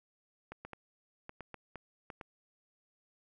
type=clicks; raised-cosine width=0.5 ms; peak=-29 dBFS; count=9; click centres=0.52 / 0.65 / 0.733 / 1.294 / 1.407 / 1.543 / 1.757 / 2.102 / 2.212 s; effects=none